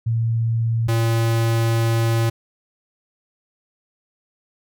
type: tone pair in turn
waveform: sine / square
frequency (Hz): 114.5 / 114.5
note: A#2 / A#2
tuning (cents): -31 / -31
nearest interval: unison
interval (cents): 0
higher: neither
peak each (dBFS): -17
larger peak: neither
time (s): 0.06-0.88 / 0.88-2.3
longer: second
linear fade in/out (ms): 10
effects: none